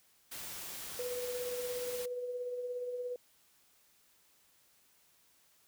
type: noise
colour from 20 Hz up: white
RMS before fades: -44 dBFS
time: 0.31-2.06 s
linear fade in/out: 10 ms
type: tone with tremolo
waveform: sine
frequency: 493.3 Hz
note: B4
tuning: 2 cents flat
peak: -34 dBFS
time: 0.99-3.16 s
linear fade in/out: 2 ms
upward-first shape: triangle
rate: 17 Hz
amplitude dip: 45%
effects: white hiss -68 dBFS RMS until 5.67 s